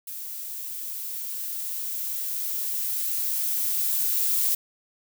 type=noise with level ramp; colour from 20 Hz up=violet; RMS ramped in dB=-36 to -23 dBFS; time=0.07-4.55 s; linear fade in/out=5 ms; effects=none